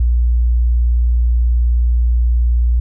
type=tone; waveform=sine; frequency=59.4 Hz; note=A#1; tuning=33 cents sharp; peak=-10 dBFS; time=0-2.8 s; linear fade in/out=5 ms; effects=none